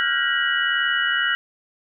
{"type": "tone cluster", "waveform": "sine", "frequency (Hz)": [1388, 1470, 1609, 1906, 2935], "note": ["F6", "F#6", "G6", "A#6", "F#7"], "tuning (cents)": [-11, -12, 45, 38, -15], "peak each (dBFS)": -25, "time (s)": [0, 1.35], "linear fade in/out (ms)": 0, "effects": []}